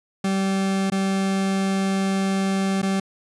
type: tone with dropouts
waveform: 40% pulse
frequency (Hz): 193.5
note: G3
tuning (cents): -22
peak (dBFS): -19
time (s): 0.24-3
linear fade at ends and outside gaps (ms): 5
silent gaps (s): 0.901-0.919 / 2.818-2.828
effects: resampled to 24000 Hz